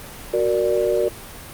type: chord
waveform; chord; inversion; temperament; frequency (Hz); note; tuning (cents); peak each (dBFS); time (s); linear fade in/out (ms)
sine; Gb augmented; none; equal; 370 / 466.2 / 587.3; Gb4 / Bb4 / D5; 0 / 0 / 0; -21; 0.33-1.09; 10
effects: pink hiss -37 dBFS RMS until 1.53 s + Opus 32 kbps

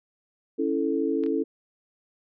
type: chord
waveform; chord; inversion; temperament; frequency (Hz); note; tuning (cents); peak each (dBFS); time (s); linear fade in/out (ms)
sine; A major; first; equal; 277.2 / 329.6 / 440; C#4 / E4 / A4; 0 / 0 / 0; -27; 0.58-1.44; 20
type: clicks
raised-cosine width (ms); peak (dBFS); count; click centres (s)
0.3; -28 / -31; 2; 1.237 / 1.263
effects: none

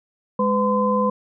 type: tone cluster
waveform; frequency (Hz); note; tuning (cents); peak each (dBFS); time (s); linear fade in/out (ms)
sine; 206.9 / 504 / 1025; G#3 / B4 / C6; -6 / +35 / -36; -21; 0.39-1.1; 5
effects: none

